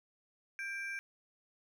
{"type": "ring-modulated tone", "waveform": "triangle", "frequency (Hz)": 1968, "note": "B6", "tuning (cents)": -7, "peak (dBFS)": -33, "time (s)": [0.59, 0.99], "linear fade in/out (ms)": 0, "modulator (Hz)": 374, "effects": []}